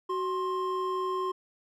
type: tone pair together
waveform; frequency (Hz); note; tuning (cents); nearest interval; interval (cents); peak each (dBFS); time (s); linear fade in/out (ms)
triangle; 373.4 / 1056; F#4 / C6; +16 / +16; octave + tritone; 1800; -29 / -29; 0.09-1.32; 10
effects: none